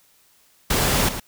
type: noise with echo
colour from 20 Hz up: pink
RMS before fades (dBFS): -20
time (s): 0.7-1.09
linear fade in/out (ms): 5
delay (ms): 110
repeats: 1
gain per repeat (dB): -10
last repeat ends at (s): 1.2
effects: white hiss -58 dBFS RMS until 1.27 s